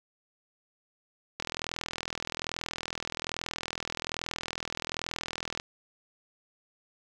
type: click train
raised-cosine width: 0.2 ms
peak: -15 dBFS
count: 174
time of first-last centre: 1.4-5.599 s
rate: 41.2 Hz
effects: none